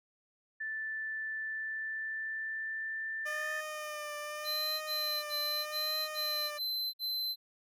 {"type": "tone with pitch glide", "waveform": "sine", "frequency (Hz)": [1760, 1777.4], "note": ["A6", "A6"], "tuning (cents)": [0, 17], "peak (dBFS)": -35, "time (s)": [0.6, 3.61], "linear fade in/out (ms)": 10, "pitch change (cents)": 17, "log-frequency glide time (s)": [1.38, 3.21]}
{"type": "tone with vibrato", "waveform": "15% pulse", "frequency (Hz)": 606, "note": "D#5", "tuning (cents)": -46, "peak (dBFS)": -32, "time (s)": [3.25, 6.59], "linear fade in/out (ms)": 20, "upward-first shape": "triangle", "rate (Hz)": 0.82, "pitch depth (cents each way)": 39}
{"type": "tone bursts", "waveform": "square", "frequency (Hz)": 4068, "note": "C8", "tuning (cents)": -50, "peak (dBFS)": -33, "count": 7, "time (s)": [4.44, 7.36], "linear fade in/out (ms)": 50, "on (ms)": 370, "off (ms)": 55}
{"effects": []}